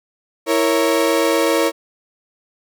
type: chord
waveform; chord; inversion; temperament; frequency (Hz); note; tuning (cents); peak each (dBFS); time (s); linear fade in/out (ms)
35% pulse; A# diminished; second; equal; 329.6 / 466.2 / 554.4; E4 / A#4 / C#5; 0 / 0 / 0; -17; 0.46-1.72; 50
effects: none